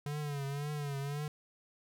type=tone with vibrato; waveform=square; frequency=143.8 Hz; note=D3; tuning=36 cents flat; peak=-36 dBFS; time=0.06-1.28 s; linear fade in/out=2 ms; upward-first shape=triangle; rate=1.9 Hz; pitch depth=84 cents each way; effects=none